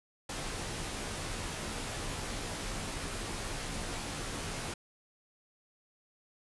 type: noise with comb filter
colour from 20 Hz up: pink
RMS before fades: -38 dBFS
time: 0.29-4.74 s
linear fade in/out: 5 ms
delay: 16 ms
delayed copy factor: -0.55
effects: resampled to 24000 Hz